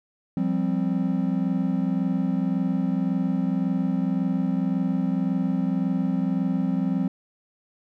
triangle chord, F suspended second, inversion none, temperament just, 174.61 / 196.44 / 261.9 Hz, F3 / G3 / C4, 0 / +4 / +2 cents, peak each -24 dBFS, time 0.37-7.08 s, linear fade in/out 2 ms, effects none

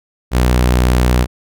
sawtooth tone, 61.7 Hz, B1, 1 cent flat, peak -6 dBFS, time 0.31-1.27 s, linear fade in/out 50 ms, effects none

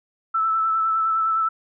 sine tone with vibrato, 1318.5 Hz, E6, in tune, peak -18 dBFS, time 0.34-1.49 s, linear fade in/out 10 ms, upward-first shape sine, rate 9.8 Hz, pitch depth 21 cents each way, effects none

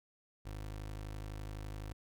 25% pulse tone, 51.91 Hz, G#1, in tune, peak -38 dBFS, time 0.45-1.93 s, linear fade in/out 10 ms, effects none

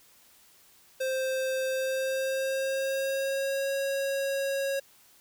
square tone with pitch glide, 524 to 548.8 Hz, C5 to C#5, +2 to -17 cents, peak -28 dBFS, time 1-4.8 s, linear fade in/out 10 ms, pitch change +81 cents, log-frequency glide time 1.68-3.74 s, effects white hiss -59 dBFS RMS until 5.2 s

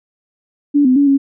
sine tone with pitch steps, 288.3 / 255.5 / 283.8 / 275.7 Hz, D4 / C4 / C#4 / C#4, -32 / -41 / +41 / -9 cents, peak -8 dBFS, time 0.74-1.18 s, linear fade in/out 20 ms, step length 110 ms, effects none

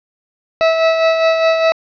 40% pulse tone with tremolo, 651 Hz, E5, 22 cents flat, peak -8 dBFS, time 0.61-1.72 s, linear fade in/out 0 ms, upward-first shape sine, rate 4.9 Hz, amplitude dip 45%, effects resampled to 11025 Hz + 7-bit

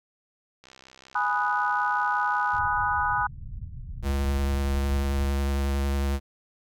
click train, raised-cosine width 0.2 ms, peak -31 dBFS, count 128, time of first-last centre 0.64-2.582 s, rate 65.4 Hz
sine chord, G# minor seventh, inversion none, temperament equal, 830.6 / 987.8 / 1244.5 / 1480 Hz, G#5 / B5 / D#6 / F#6, 0 / 0 / 0 / 0 cents, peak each -28 dBFS, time 1.15-3.27 s, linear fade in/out 5 ms
pink low-pass noise, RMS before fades -37 dBFS, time 2.53-5.3 s, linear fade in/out 5 ms, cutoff 130 Hz, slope 24 dB/octave
square tone with vibrato, 69.3 Hz, C#2, in tune, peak -24 dBFS, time 4.02-6.2 s, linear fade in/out 50 ms, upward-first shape triangle, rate 11 Hz, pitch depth 20 cents each way
effects none

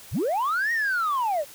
sine linear two-way sweep, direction up then down, 47.83 to 1896 to 539 Hz, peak -20 dBFS, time 0.11-1.45 s, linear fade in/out 50 ms, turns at 0.72 s, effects tanh soft clip ceiling -20 dBFS + white hiss -46 dBFS RMS until 1.54 s

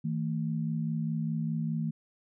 sine tone pair together, 159.8 / 224.7 Hz, D#3 / A3, +47 / +37 cents, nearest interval tritone, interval 590 cents, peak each -30 / -33 dBFS, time 0.04-1.91 s, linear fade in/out 10 ms, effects none

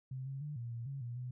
sine tone with pitch steps, 130.5 / 135.7 / 148.3 / 118.4 / 117 / 137.6 / 119.7 / 125 Hz, C3 / C#3 / D3 / A#2 / A#2 / C#3 / A#2 / B2, -4 / -36 / +17 / +27 / +7 / -12 / +46 / +21 cents, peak -39 dBFS, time 0.11-1.31 s, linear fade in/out 5 ms, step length 150 ms, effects none

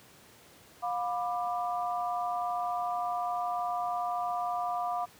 sine chord, B diminished, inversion second, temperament just, 711.2 / 987.8 / 1185.3 Hz, F5 / B5 / D6, +31 / 0 / +16 cents, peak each -31 / -37 / -36 dBFS, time 0.82-5.06 s, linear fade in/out 20 ms, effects pink hiss -56 dBFS RMS until 5.19 s + high-pass 100 Hz 12 dB/octave

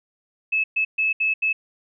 sine tone bursts at uneven times, 2599 Hz, E7, 25 cents flat, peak -18 dBFS, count 5, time 0.52-0.64 / 0.76-0.85 / 0.98-1.13 / 1.2-1.34 / 1.42-1.53 s, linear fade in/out 10 ms, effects none

